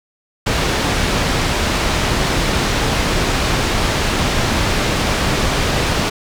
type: low-pass noise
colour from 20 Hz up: pink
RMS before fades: -17 dBFS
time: 0.46-6.1 s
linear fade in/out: 10 ms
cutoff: 5700 Hz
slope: 12 dB/octave
effects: none